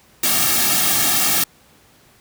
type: noise with comb filter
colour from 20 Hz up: white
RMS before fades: -17 dBFS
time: 0.23-1.44 s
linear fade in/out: 5 ms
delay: 2 ms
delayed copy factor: -1
effects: pink hiss -52 dBFS RMS until 2.2 s + high-pass 60 Hz 12 dB/octave